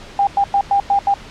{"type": "tone bursts at uneven times", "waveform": "sine", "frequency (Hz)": 800, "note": "G5", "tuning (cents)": 35, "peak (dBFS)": -11, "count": 6, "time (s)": [[0.19, 0.27], [0.37, 0.44], [0.54, 0.61], [0.71, 0.8], [0.9, 0.99], [1.07, 1.14]], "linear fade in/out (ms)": 2, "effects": ["pink hiss -37 dBFS RMS until 1.3 s", "low-pass 5000 Hz 12 dB/octave"]}